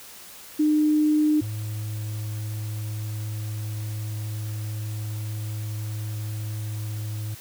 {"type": "tone pair in turn", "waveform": ["sine", "triangle"], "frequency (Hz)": [303.5, 107.01], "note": ["D#4", "A2"], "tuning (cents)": [-43, -48], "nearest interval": "octave + tritone", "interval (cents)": 1805, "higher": "first", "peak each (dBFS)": [-17, -26], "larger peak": "first", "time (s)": [[0.59, 1.41], [1.41, 7.35]], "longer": "second", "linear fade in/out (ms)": 10, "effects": ["white hiss -44 dBFS RMS until 7.4 s"]}